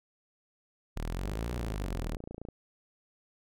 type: exponential two-way sweep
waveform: sawtooth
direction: up then down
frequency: 36.71 to 61.9 to 36.71 Hz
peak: -29 dBFS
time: 0.96-2.17 s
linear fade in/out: 10 ms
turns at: 1.52 s
type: click train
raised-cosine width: 2 ms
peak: -28 dBFS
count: 36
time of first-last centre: 1.25-2.487 s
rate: 28.3 Hz
effects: none